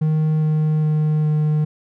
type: tone with pitch steps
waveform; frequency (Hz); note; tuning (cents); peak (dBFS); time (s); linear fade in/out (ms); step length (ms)
triangle; 155.56 / 154.49 / 153.42 / 152.36; D#3 / D#3 / D#3 / D#3; 0 / -12 / -24 / -36; -13; 0.01-1.65; 10; 410
effects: none